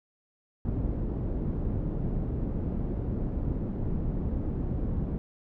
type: low-pass noise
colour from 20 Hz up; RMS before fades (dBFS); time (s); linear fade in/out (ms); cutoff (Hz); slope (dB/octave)
pink; -30; 0.65-5.18; 0; 300; 12
effects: none